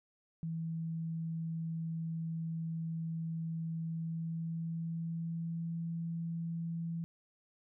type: tone with pitch glide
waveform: sine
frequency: 163.4 to 166.64 Hz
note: E3 to E3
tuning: -15 to +19 cents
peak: -35 dBFS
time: 0.43-7.04 s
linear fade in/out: 0 ms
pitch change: +34 cents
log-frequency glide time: 3.8-5.73 s
effects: none